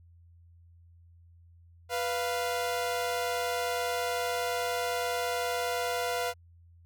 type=tone pair together; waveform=sawtooth; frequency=492.8 / 694.4 Hz; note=B4 / F5; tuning=-4 / -10 cents; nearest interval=tritone; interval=594 cents; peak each=-28 dBFS; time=1.89-6.34 s; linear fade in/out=50 ms; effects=added 85 Hz sine -54 dBFS peak until 6.85 s